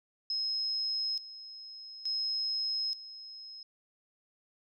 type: tone with tremolo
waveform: sine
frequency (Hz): 5140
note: E8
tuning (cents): -45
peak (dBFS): -30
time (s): 0.3-3.63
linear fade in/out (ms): 2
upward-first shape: square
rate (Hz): 0.57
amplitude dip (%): 80
effects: none